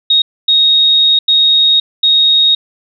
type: tone bursts at uneven times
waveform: sine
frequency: 3750 Hz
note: A#7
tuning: 10 cents sharp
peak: -6 dBFS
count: 4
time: 0.1-0.22 / 0.48-1.19 / 1.28-1.8 / 2.03-2.55 s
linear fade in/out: 5 ms
effects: none